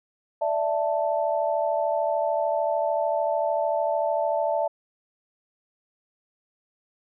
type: chord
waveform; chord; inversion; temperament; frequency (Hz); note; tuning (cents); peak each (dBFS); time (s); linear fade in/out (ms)
sine; D suspended second; none; just; 587.3 / 660.7 / 881; D5 / E5 / A5; 0 / +4 / +2; -26 / -25 / -28; 0.41-4.68; 10
effects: none